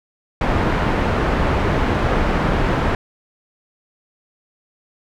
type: low-pass noise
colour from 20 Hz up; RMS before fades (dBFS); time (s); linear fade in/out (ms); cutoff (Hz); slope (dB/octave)
pink; -18; 0.41-2.95; 2; 1700; 12
effects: none